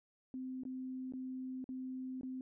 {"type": "tone with dropouts", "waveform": "sine", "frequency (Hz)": 258.4, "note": "C4", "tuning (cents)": -21, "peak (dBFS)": -40, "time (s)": [0.34, 2.41], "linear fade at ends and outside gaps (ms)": 1, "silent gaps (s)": [[0.635, 0.652], [1.123, 1.136], [1.642, 1.69], [2.211, 2.232]], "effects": []}